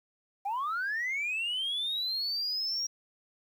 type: linear sweep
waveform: sine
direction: up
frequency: 764 to 5670 Hz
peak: -28 dBFS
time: 0.45-2.87 s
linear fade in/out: 10 ms
effects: tanh soft clip ceiling -27 dBFS + 10-bit